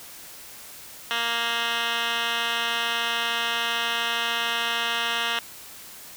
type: tone with band-pass filter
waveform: 10% pulse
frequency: 233.1 Hz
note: A#3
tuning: in tune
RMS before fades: -26 dBFS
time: 1.11-5.39 s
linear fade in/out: 0 ms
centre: 2500 Hz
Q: 3.5
effects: white hiss -43 dBFS RMS until 6.16 s